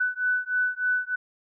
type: beating tone pair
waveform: sine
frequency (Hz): 1493 / 1496.3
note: F#6 / F#6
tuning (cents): +15 / +19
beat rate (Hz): 3.3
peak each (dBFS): -26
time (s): 0-1.16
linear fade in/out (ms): 10
effects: none